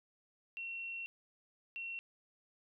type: tone bursts at uneven times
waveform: sine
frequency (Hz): 2724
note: F7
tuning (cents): -44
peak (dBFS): -40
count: 2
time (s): 0.57-1.06 / 1.76-1.99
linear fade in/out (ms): 0
effects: none